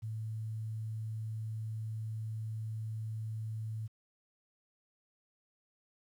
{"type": "tone with quantisation", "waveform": "sine", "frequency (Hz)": 110, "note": "A2", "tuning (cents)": 0, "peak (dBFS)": -36, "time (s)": [0.02, 3.88], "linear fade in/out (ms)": 20, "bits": 11, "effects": []}